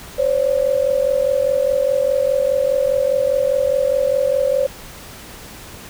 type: tone pair together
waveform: sine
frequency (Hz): 522 / 566.9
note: C5 / C#5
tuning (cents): -4 / +39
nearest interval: minor second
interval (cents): 143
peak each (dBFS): -17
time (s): 0.18-4.67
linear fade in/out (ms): 10
effects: pink hiss -37 dBFS RMS until 5.89 s